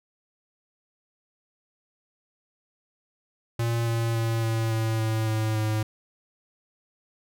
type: tone with pitch steps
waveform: square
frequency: 116.54 / 115.33 / 114.14 / 112.96 / 111.79 / 110.64 / 109.49 / 108.36 Hz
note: A#2 / A#2 / A#2 / A2 / A2 / A2 / A2 / A2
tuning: 0 / -18 / -36 / +46 / +28 / +10 / -8 / -26 cents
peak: -24 dBFS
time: 3.59-5.83 s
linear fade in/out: 5 ms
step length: 280 ms
effects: none